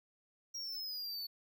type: exponential sweep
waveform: square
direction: down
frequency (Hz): 5660 to 4435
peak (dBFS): -40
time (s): 0.54-1.27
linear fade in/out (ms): 10
effects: none